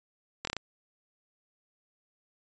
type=slowing click train; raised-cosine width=0.2 ms; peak=-15 dBFS; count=5; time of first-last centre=0.45-0.567 s; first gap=23 ms; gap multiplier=1.16; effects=resampled to 16000 Hz